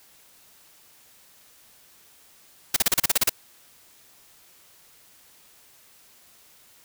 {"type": "noise bursts", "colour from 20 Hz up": "white", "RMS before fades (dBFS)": -19, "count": 10, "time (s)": [2.74, 3.295], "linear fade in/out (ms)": 5, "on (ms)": 24, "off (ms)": 35, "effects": ["white hiss -55 dBFS RMS until 6.84 s"]}